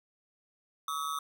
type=ring-modulated tone; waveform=square; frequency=1209 Hz; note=D6; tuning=50 cents sharp; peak=-30 dBFS; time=0.88-1.19 s; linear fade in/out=2 ms; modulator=74.6 Hz; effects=none